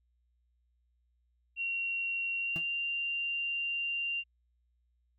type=tone with pitch glide; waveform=sine; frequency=2746 to 2778 Hz; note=F7 to F7; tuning=-30 to -10 cents; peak=-31 dBFS; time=1.56-4.24 s; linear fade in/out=50 ms; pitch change=+20 cents; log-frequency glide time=2.39-2.59 s
type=tone with exponential decay; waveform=35% pulse; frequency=164.81 Hz; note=E3; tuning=in tune; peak=-33 dBFS; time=2.56-2.66 s; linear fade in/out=0 ms; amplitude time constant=20 ms
effects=added 60 Hz sine -70 dBFS peak until 5.18 s